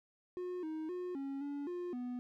triangle tone with pitch steps, 360.7 / 314.4 / 360 / 274.7 / 285.3 / 354.3 / 246.9 Hz, F#4 / D#4 / F#4 / C#4 / C#4 / F4 / B3, -44 / +18 / -47 / -16 / +50 / +25 / 0 cents, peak -36 dBFS, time 0.37-2.19 s, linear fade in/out 0 ms, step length 260 ms, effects none

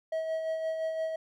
triangle tone with tremolo, 642 Hz, E5, 46 cents flat, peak -26 dBFS, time 0.12-1.16 s, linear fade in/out 5 ms, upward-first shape sine, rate 5.8 Hz, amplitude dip 40%, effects none

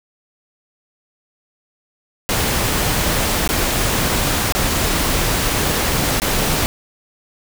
pink noise with dropouts, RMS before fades -18 dBFS, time 2.29-6.66 s, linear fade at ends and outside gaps 0 ms, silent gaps 3.476-3.49 / 4.523-4.55 / 6.2-6.219 s, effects none

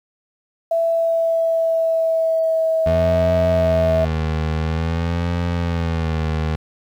sine tone with pitch glide, 664 to 646.2 Hz, E5 to E5, +12 to -35 cents, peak -15 dBFS, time 0.71-4.05 s, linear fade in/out 5 ms, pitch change -47 cents, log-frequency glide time 0.85-2.65 s
25% pulse tone with vibrato, 82.41 Hz, E2, in tune, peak -15 dBFS, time 2.86-6.56 s, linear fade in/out 5 ms, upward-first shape sine, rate 0.49 Hz, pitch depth 85 cents each way
effects low-pass 4000 Hz 12 dB/octave + 8-bit

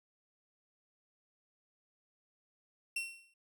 40% pulse tone with exponential decay, 2719 Hz, F7, 47 cents flat, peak -31 dBFS, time 2.96-3.34 s, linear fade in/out 5 ms, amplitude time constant 82 ms, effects none

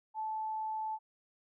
sine tone, 872 Hz, A5, 16 cents flat, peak -34 dBFS, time 0.14-0.99 s, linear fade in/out 50 ms, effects none

